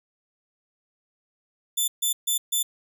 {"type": "tone bursts", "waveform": "10% pulse", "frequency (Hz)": 3520, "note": "A7", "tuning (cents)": 0, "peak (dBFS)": -14, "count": 4, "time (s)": [1.77, 2.63], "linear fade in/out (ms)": 10, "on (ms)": 110, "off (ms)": 140, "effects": []}